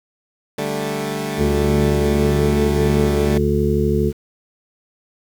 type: chord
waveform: 15% pulse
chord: D suspended fourth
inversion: none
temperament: equal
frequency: 146.83 / 196 / 220 Hz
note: D3 / G3 / A3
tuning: 0 / 0 / 0 cents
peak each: -20 dBFS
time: 0.58-3.38 s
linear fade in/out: 5 ms
type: harmonic tone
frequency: 72.5 Hz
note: D2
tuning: 22 cents flat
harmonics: 1 / 2 / 3 / 5 / 6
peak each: -21 / -21 / -21 / -21 / -21 dBFS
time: 1.37-4.13 s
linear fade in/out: 50 ms
effects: 7-bit